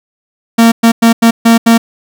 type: tone bursts at uneven times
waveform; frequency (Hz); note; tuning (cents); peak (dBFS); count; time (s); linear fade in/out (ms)
45% pulse; 229.7; A#3; -25; -3; 6; 0.58-0.72 / 0.83-0.92 / 1.02-1.13 / 1.22-1.31 / 1.45-1.58 / 1.66-1.78; 10
effects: none